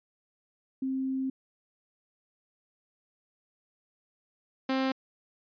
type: tone pair in turn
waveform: sine / sawtooth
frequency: 264.4 / 264.4 Hz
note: C4 / C4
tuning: +18 / +18 cents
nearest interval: unison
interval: 0 cents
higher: neither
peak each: -28 / -22 dBFS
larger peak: second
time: 0.82-1.3 / 4.69-4.92 s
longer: first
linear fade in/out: 5 ms
effects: resampled to 11025 Hz